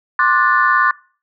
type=chord; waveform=sine; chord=D dominant seventh; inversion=third; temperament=just; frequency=1057.2 / 1174.7 / 1468.3 / 1762 Hz; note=C6 / D6 / F#6 / A6; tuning=+18 / 0 / -14 / +2 cents; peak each=-16 dBFS; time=0.19-0.91 s; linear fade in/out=2 ms; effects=noise-tail reverb RT60 0.4 s tail -22 dB re dry + tanh soft clip ceiling 0 dBFS